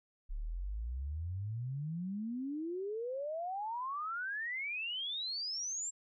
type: exponential sweep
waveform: sine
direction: up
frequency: 33.64 to 7570 Hz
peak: -36 dBFS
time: 0.29-5.91 s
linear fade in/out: 20 ms
effects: none